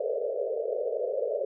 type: band-pass noise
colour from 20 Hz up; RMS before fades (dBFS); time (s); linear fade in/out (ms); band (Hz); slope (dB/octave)
pink; -30; 0-1.45; 5; 420 to 630; 96
effects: none